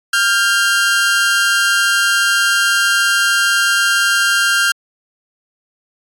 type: tone pair together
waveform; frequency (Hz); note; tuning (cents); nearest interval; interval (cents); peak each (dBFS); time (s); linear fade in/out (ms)
sawtooth; 1396.9 / 1593.5; F6 / G6; 0 / +28; major second; 228; -11; 0.13-4.72; 5
effects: low-pass 12000 Hz 12 dB/octave + AAC 64 kbps